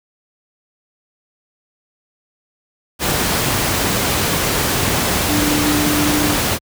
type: tone in noise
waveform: sine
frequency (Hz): 296.7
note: D4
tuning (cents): +18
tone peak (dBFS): -17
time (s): 5.26-6.37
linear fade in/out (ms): 50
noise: pink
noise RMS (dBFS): -17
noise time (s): 2.99-6.59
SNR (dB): -3
effects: high-pass 60 Hz 12 dB/octave